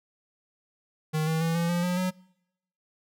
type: tone with pitch steps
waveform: square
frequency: 155.8 / 160.18 / 164.68 / 169.31 / 174.07 / 178.97 / 184 Hz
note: D#3 / E3 / E3 / E3 / F3 / F3 / F#3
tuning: +3 / -49 / -1 / +47 / -5 / +43 / -9 cents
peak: -25 dBFS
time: 1.13-2.11 s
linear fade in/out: 20 ms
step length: 140 ms
effects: noise-tail reverb RT60 0.8 s tail -24 dB re dry